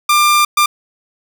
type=tone bursts at uneven times; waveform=sawtooth; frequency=1193 Hz; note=D6; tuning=27 cents sharp; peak=-5 dBFS; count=2; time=0.09-0.45 / 0.57-0.66 s; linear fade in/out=5 ms; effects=none